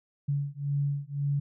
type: beating tone pair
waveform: sine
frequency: 141.3 / 143.2 Hz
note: C#3 / D3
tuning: +34 / -43 cents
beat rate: 1.9 Hz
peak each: -30 dBFS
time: 0.28-1.4 s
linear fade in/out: 10 ms
effects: none